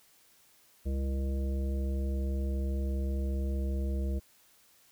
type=harmonic tone with a mistuned harmonic; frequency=67.4 Hz; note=C#2; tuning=48 cents flat; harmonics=1 / 3 / 5 / 7 / 9; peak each=-29 / -39 / -43 / -46 / -48 dBFS; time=0.85-4.2 s; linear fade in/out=20 ms; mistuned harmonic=3; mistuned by=-24 cents; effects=white hiss -63 dBFS RMS until 4.91 s